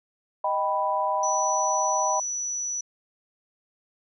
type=chord; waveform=sine; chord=Eb augmented; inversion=none; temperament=equal; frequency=622.3 / 784 / 987.8 Hz; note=Eb5 / G5 / B5; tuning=0 / 0 / 0 cents; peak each=-28 / -28 / -25 dBFS; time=0.44-2.2 s; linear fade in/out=5 ms
type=tone; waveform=sine; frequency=5920 Hz; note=F#8; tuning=in tune; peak=-27 dBFS; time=1.23-2.81 s; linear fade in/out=5 ms
effects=none